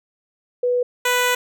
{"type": "tone pair in turn", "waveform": ["sine", "10% pulse"], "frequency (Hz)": [492.2, 494.7], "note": ["B4", "B4"], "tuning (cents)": [-6, 3], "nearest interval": "unison", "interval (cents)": 9, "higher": "second", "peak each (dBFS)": [-16, -8], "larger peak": "second", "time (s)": [[0.63, 0.83], [1.05, 1.35]], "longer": "second", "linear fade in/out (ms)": 5, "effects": []}